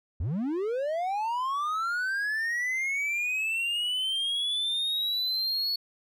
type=linear sweep; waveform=triangle; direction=up; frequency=66 to 4414 Hz; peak=-25 dBFS; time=0.2-5.76 s; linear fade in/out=5 ms; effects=none